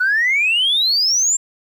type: exponential sweep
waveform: sine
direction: up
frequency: 1452 to 7480 Hz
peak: -12 dBFS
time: 0-1.37 s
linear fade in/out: 10 ms
effects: tanh soft clip ceiling -10 dBFS + 8-bit